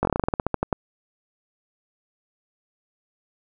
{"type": "slowing click train", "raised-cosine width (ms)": 1, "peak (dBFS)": -7, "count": 15, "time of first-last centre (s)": [0.03, 0.728], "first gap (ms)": 20, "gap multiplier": 1.13, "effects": []}